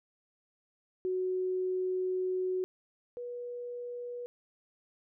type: tone pair in turn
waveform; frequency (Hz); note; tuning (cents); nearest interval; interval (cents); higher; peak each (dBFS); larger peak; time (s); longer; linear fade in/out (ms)
sine; 370 / 485.6; F#4 / B4; 0 / -29; perfect fourth; 471; second; -29 / -37; first; 1.05-2.64 / 3.17-4.26; first; 0
effects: none